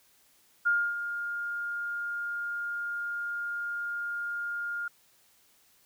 sine tone with ADSR envelope, 1412 Hz, F6, 19 cents sharp, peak -21 dBFS, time 0.65-4.88 s, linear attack 20 ms, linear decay 270 ms, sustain -10 dB, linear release 4 ms, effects white hiss -64 dBFS RMS until 5.85 s

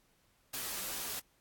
white noise with comb filter, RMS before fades -39 dBFS, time 0.53-1.2 s, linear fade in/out 10 ms, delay 13 ms, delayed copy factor -1, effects pink hiss -71 dBFS RMS until 1.4 s + AAC 64 kbps

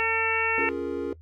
harmonic tone, 449.8 Hz, A4, 38 cents sharp, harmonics 1 / 2 / 3 / 4 / 5 / 6, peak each -30 / -30 / -31 / -30 / -29 / -29 dBFS, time 0-0.69 s, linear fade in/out 0 ms
triangle chord, Bb minor seventh, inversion first, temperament equal, 277.2 / 349.2 / 415.3 / 466.2 Hz, Db4 / F4 / Ab4 / Bb4, 0 / 0 / 0 / 0 cents, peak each -31 dBFS, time 0.58-1.13 s, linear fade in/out 2 ms
effects noise-tail reverb RT60 0.1 s tail -19 dB re dry + added 80 Hz sine -46 dBFS peak until 1.21 s

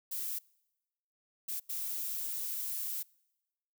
violet noise bursts at uneven times, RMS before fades -37 dBFS, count 3, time 0.11-0.39 / 1.48-1.6 / 1.69-3.03 s, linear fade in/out 10 ms, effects noise-tail reverb RT60 1.0 s tail -26 dB re dry

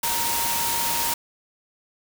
sine tone in noise, 932.3 Hz, A#5, in tune, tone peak -28 dBFS, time 0.03-1.14 s, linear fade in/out 5 ms, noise white, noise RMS -25 dBFS, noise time 0.03-1.14 s, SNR -6 dB, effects none

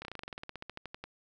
slowing click train, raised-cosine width 0.3 ms, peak -25 dBFS, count 19, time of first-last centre 0.02-1.04 s, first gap 30 ms, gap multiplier 1.07, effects none

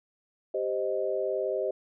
sine chord, C minor, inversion second, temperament equal, 392 / 523.3 / 622.3 Hz, G4 / C5 / Eb5, 0 / 0 / 0 cents, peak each -31 dBFS, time 0.54-1.71 s, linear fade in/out 5 ms, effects none

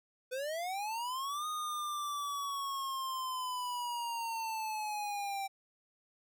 square linear two-way sweep, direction up then down, 493.9 to 1240 to 778 Hz, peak -36 dBFS, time 0.31-5.48 s, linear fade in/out 20 ms, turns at 1.47 s, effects none

